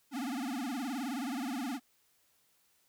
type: tone with vibrato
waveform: square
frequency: 260.7 Hz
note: C4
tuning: 6 cents flat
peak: -35 dBFS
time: 0.11-1.8 s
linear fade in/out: 50 ms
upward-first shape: sine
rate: 19 Hz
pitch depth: 200 cents each way
effects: white hiss -71 dBFS RMS until 2.88 s